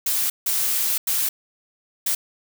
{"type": "noise bursts at uneven times", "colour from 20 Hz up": "blue", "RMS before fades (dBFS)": -22, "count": 4, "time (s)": [[0.06, 0.3], [0.46, 0.98], [1.07, 1.29], [2.06, 2.15]], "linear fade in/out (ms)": 5, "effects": []}